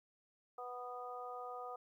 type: harmonic tone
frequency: 246.9 Hz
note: B3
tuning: in tune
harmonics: 2 / 3 / 4 / 5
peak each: -49 / -47 / -56 / -48 dBFS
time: 0.58-1.76 s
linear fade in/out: 5 ms
effects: 13-bit